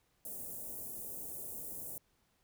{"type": "band-stop noise", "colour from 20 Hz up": "white", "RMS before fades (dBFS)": -44, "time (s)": [0.25, 1.98], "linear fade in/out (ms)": 2, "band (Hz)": [640, 8900], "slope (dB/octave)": 24, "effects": ["pink hiss -75 dBFS RMS until 2.43 s"]}